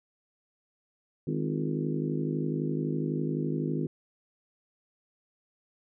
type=harmonic tone with a mistuned harmonic; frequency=51.91 Hz; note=G#1; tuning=in tune; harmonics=3 / 4 / 5 / 6 / 7 / 8 / 9; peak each=-31 / -38 / -33 / -39 / -35 / -40 / -45 dBFS; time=1.27-3.87 s; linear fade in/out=5 ms; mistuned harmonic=7; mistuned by=-65 cents; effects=none